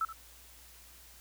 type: tone with echo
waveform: sine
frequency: 1318.5 Hz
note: E6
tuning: in tune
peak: -28 dBFS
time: 0.01-0.05 s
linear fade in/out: 2 ms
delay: 77 ms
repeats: 1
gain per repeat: -13 dB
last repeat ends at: 0.127 s
effects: added 60 Hz sine -59 dBFS peak until 1.2 s + white hiss -56 dBFS RMS until 1.2 s